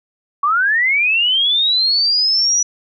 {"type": "linear sweep", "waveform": "sine", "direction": "up", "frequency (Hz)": [1108.7, 5900], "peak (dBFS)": -12, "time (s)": [0.43, 2.63], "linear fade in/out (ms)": 5, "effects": []}